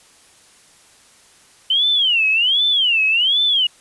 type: tone with vibrato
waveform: sine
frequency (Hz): 3007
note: F#7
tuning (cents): +27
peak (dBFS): -13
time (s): 1.7-3.67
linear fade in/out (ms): 5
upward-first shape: sine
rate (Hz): 1.3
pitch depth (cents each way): 280
effects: white hiss -50 dBFS RMS until 3.8 s + resampled to 24000 Hz